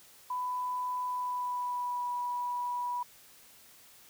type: tone with pitch glide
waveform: sine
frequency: 997 to 977.6 Hz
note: B5 to B5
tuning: +16 to -18 cents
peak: -31 dBFS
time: 0.3-3.03 s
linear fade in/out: 5 ms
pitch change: -34 cents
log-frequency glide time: 1.06-2.09 s
effects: white hiss -57 dBFS RMS until 4.09 s